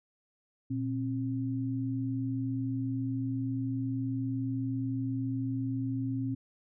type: tone pair together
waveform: sine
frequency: 118.89 / 266.9 Hz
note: A#2 / C4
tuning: +35 / +35 cents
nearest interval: octave + major second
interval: 1400 cents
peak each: -33 / -32 dBFS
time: 0.7-6.35 s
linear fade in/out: 10 ms
effects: none